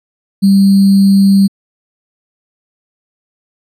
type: tone with sample-and-hold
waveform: sine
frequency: 196.1 Hz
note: G3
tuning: 1 cent sharp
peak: -4 dBFS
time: 0.42-1.48 s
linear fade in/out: 20 ms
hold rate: 4410 Hz
effects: resampled to 32000 Hz